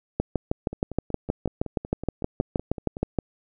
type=two click trains; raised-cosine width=2 ms; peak=-9 / -20 dBFS; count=20 / 13; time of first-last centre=0.2-3.187 / 0.73-2.969 s; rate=6.36 / 5.36 Hz; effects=none